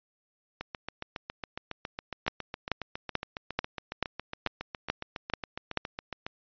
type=two click trains; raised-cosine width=0.3 ms; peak=-10 / -19 dBFS; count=9 / 42; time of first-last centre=2.28-5.773 / 0.61-6.265 s; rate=2.29 / 7.25 Hz; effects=resampled to 11025 Hz